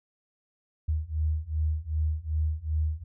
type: beating tone pair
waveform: sine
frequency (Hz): 76.4 / 79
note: D#2 / D#2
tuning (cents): -31 / +27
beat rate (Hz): 2.6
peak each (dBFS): -29 / -28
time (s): 0.88-3.04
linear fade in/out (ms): 10
effects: none